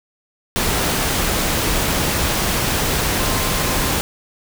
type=tone in noise; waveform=sine; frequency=1046.5 Hz; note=C6; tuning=in tune; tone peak=-30 dBFS; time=3.2-3.9 s; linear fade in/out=0 ms; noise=pink; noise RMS=-19 dBFS; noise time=0.56-4.01 s; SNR=-14 dB; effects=none

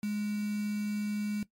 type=tone with quantisation; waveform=sine; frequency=208.4 Hz; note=G#3; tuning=6 cents sharp; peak=-30 dBFS; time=0.03-1.43 s; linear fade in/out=2 ms; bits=7; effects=noise-tail reverb RT60 0.1 s tail -17 dB re dry + MP3 64 kbps

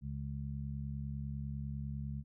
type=harmonic tone; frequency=70 Hz; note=C#2; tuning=18 cents sharp; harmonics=1 / 2 / 3; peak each=-42 / -40 / -45 dBFS; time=0.01-2.24 s; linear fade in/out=50 ms; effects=none

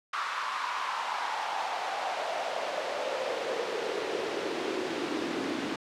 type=noise with high-pass filter sweep; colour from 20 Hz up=pink; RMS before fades=-32 dBFS; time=0.13-5.76 s; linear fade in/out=5 ms; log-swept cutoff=1200 to 270 Hz; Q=4.2; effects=low-pass 4000 Hz 12 dB/octave

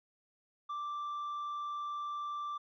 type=tone with tanh clipping; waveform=sine; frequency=1174.7 Hz; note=D6; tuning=in tune; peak=-37 dBFS; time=0.69-2.58 s; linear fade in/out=10 ms; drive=3 dB; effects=none

